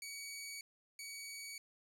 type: tone pair in turn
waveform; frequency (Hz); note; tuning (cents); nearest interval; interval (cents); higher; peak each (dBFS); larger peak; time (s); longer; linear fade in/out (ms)
15% pulse; 2260 / 2260; C#7 / C#7; +33 / +33; unison; 0; neither; -38 / -39; first; 0.02-0.61 / 0.99-1.58; neither; 2
effects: none